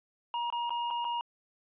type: tone with dropouts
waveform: square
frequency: 949 Hz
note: A#5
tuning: 31 cents sharp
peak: -31 dBFS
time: 0.34-1.21 s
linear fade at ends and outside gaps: 1 ms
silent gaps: 0.502-0.525 / 0.695-0.705 / 0.904-0.909 / 1.045-1.05 s
effects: resampled to 8000 Hz